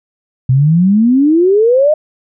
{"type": "exponential sweep", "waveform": "sine", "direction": "up", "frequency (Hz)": [124.5, 629], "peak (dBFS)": -6, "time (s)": [0.49, 1.94], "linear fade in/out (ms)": 5, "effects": []}